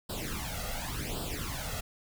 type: noise with flanger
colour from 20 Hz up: pink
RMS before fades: -36 dBFS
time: 0.09-1.81 s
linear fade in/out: 10 ms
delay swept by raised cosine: 0.23 to 1.53 ms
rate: 0.9 Hz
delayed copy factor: +0.8
effects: none